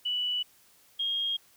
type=tone pair in turn; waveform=sine; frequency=2959 / 3248 Hz; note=F#7 / G#7; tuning=-1 / -39 cents; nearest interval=major second; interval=162 cents; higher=second; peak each=-27 dBFS; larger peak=neither; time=0.05-0.43 / 0.99-1.37 s; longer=neither; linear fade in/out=10 ms; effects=white hiss -61 dBFS RMS until 1.56 s